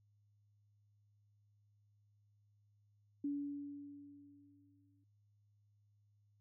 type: tone with exponential decay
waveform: sine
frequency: 285.8 Hz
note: D4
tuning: 47 cents flat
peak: -35 dBFS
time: 3.24-5.04 s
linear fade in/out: 5 ms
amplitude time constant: 390 ms
effects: added 103 Hz sine -70 dBFS peak until 6.4 s